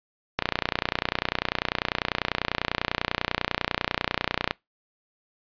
click train, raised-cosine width 0.3 ms, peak -6 dBFS, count 125, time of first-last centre 0.39-4.51 s, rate 30.1 Hz, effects noise-tail reverb RT60 0.2 s tail -24 dB re dry + resampled to 11025 Hz

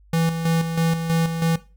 square tone with tremolo, 164.81 Hz, E3, in tune, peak -18 dBFS, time 0.13-1.56 s, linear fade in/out 5 ms, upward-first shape square, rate 3.1 Hz, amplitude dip 55%, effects noise-tail reverb RT60 0.3 s tail -17 dB re dry + added 50 Hz sine -49 dBFS peak until 1.76 s

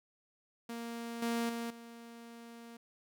sawtooth tone with level steps, 233.1 Hz, A#3, in tune, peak -36 / -28 / -33 / -45 dBFS, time 0.69-2.77 s, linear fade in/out 5 ms, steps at 1.22 / 1.49 / 1.7 s, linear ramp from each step 5 ms, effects none

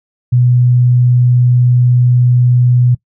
sine tone, 123.47 Hz, B2, in tune, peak -6 dBFS, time 0.32-2.95 s, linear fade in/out 10 ms, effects noise-tail reverb RT60 0.1 s tail -21 dB re dry

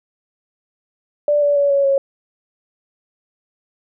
sine tone with pitch steps, 587.3 / 577.5 / 568 / 558.5 / 549.2 Hz, D5 / D5 / C#5 / C#5 / C#5, 0 / -29 / +42 / +13 / -16 cents, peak -12 dBFS, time 1.28-1.98 s, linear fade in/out 2 ms, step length 140 ms, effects none

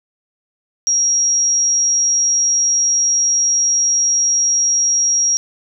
sine tone, 5650 Hz, F8, 19 cents sharp, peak -12 dBFS, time 0.87-5.37 s, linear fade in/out 0 ms, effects none

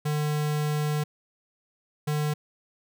square tone pair in turn, 150 / 150 Hz, D3 / D3, +37 / +37 cents, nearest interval unison, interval 0 cents, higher neither, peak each -25 dBFS, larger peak neither, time 0.05-1.04 / 2.07-2.34 s, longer first, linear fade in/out 10 ms, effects none

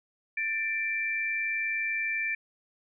sine tone pair together, 1780.4 / 2349 Hz, A6 / D7, +20 / 0 cents, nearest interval perfect fourth, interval 480 cents, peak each -32 / -29 dBFS, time 0.37-2.35 s, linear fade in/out 5 ms, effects none

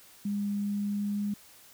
sine tone with pitch glide, 203.3 to 204.8 Hz, G#3 to G#3, -37 to -24 cents, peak -28 dBFS, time 0.25-1.34 s, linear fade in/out 5 ms, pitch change +13 cents, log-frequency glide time 0.65-1.22 s, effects white hiss -55 dBFS RMS until 1.73 s

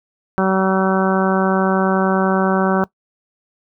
harmonic tone, 190.2 Hz, F#3, 48 cents sharp, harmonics 1 / 2 / 3 / 4 / 5 / 6 / 7 / 8, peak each -17 / -20 / -22 / -23 / -24 / -25 / -25 / -26 dBFS, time 0.38-2.84 s, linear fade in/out 0 ms, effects noise-tail reverb RT60 0.1 s tail -21 dB re dry

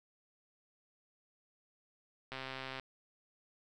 click train, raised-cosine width 0.3 ms, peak -26 dBFS, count 64, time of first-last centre 2.32-2.797 s, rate 132 Hz, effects none

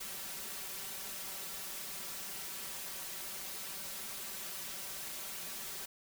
white noise with comb filter, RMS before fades -43 dBFS, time 0-5.86 s, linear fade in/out 10 ms, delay 5.2 ms, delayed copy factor +0.9, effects none

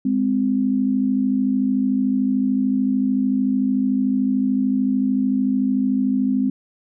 sine tone pair together, 205.9 / 259.4 Hz, G#3 / C4, -15 / -15 cents, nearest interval major third, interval 400 cents, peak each -21 / -18 dBFS, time 0.05-6.5 s, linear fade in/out 5 ms, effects none

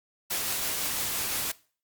white noise with tremolo, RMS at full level -29 dBFS, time 0.3-1.52 s, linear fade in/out 10 ms, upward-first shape triangle, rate 5.9 Hz, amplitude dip 25%, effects noise-tail reverb RT60 0.4 s tail -20 dB re dry + Opus 48 kbps

